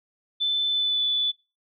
sine tone with pitch glide, 3520 to 3474 Hz, A7 to A7, 0 to -23 cents, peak -21 dBFS, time 0.4-1.32 s, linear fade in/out 20 ms, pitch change -23 cents, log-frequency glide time 0.69-1.05 s, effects noise-tail reverb RT60 0.3 s tail -25 dB re dry

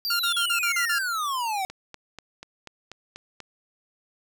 square exponential sweep, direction down, 4811 to 740 Hz, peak -26 dBFS, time 0.05-1.65 s, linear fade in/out 0 ms
sawtooth tone bursts, 1395 Hz, F6, 2 cents flat, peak -20 dBFS, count 7, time 0.1-0.987 s, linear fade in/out 5 ms, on 95 ms, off 37 ms
click train, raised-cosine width 0.2 ms, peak -22 dBFS, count 8, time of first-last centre 1.7-3.403 s, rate 4.11 Hz
effects none

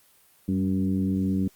harmonic tone with a mistuned harmonic, 94.1 Hz, F#2, 30 cents sharp, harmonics 1 / 2 / 3 / 4 / 5, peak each -30 / -24 / -28 / -39 / -44 dBFS, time 0.48-1.48 s, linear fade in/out 5 ms, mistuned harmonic 2, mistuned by +40 cents, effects white hiss -59 dBFS RMS until 1.55 s + Opus 32 kbps

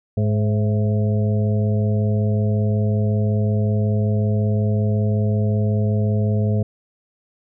harmonic tone with a mistuned harmonic, 105.4 Hz, G#2, 26 cents sharp, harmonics 1 / 2 / 4 / 5 / 6, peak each -17 / -23 / -29 / -31 / -33 dBFS, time 0.17-6.63 s, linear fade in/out 5 ms, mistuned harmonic 6, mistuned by +81 cents, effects none

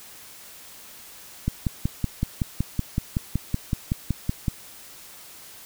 click train, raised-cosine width 5 ms, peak -10 dBFS, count 17, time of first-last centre 1.48-4.482 s, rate 5.33 Hz, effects white hiss -45 dBFS RMS until 5.65 s

